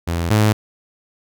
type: tone pair in turn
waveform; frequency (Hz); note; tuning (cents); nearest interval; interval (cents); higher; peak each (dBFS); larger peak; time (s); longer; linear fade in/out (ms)
sawtooth; 84.7 / 106.83; E2 / G#2; +48 / +49; major third; 401; second; -15 / -8; second; 0.07-0.3 / 0.3-0.53; neither; 10
effects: none